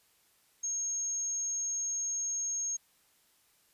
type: tone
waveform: sine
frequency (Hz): 6510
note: G#8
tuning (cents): -36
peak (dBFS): -31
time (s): 0.63-2.77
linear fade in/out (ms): 10
effects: white hiss -68 dBFS RMS until 3.73 s + resampled to 32000 Hz